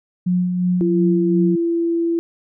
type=tone with tremolo; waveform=sine; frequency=180 Hz; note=F#3; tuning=47 cents flat; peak=-14 dBFS; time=0.26-1.56 s; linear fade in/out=10 ms; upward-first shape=sine; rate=2.8 Hz; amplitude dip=40%
type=tone with pitch glide; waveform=sine; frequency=340.9 to 336 Hz; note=F4 to E4; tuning=-42 to +33 cents; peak=-16 dBFS; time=0.81-2.19 s; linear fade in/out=0 ms; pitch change=-25 cents; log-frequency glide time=0.92-1.99 s
effects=none